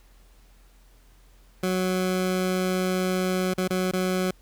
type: tone with dropouts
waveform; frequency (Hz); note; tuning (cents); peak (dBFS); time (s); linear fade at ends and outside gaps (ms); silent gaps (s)
20% pulse; 184.7; F#3; -3; -18; 1.63-4.31; 5; 3.538-3.579 / 3.678-3.704 / 3.913-3.933
effects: added 43 Hz sine -52 dBFS peak until 4.41 s + pink hiss -61 dBFS RMS until 4.41 s